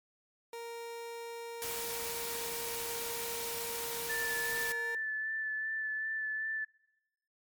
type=tone; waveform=30% pulse; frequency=466.2 Hz; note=A#4; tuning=in tune; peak=-38 dBFS; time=0.53-4.95 s; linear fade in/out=2 ms
type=noise; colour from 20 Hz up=white; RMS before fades=-39 dBFS; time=1.62-4.72 s; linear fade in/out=0 ms
type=tone with vibrato; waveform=sine; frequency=1752 Hz; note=A6; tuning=8 cents flat; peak=-33 dBFS; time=4.09-6.65 s; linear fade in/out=10 ms; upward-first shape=sine; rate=2.6 Hz; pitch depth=15 cents each way
effects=noise-tail reverb RT60 1.0 s tail -25 dB re dry + MP3 96 kbps